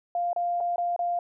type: tone with dropouts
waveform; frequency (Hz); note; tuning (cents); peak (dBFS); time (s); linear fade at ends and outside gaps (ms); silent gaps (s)
sine; 698.5; F5; 0; -24; 0.15-1.19; 2; 0.331-0.362 / 0.604-0.608 / 0.76-0.781 / 0.963-0.991
effects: none